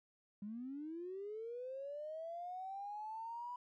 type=linear sweep; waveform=triangle; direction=up; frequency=198.1 to 987.8 Hz; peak=-39 dBFS; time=0.42-3.56 s; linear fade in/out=5 ms; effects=tanh soft clip ceiling -41 dBFS